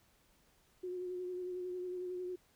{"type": "tone with vibrato", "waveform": "sine", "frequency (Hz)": 362.4, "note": "F#4", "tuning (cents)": -36, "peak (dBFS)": -38, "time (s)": [0.83, 2.36], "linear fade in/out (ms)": 10, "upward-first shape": "sine", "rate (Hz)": 11, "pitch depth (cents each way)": 26, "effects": ["pink hiss -70 dBFS RMS until 2.55 s"]}